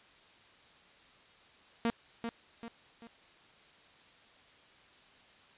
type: tone with echo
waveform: sawtooth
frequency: 231.8 Hz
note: A#3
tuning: 10 cents flat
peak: -24 dBFS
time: 1.85-1.9 s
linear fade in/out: 0 ms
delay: 390 ms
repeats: 3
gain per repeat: -7 dB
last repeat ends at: 3.07 s
effects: white hiss -60 dBFS RMS until 5.57 s + resampled to 8000 Hz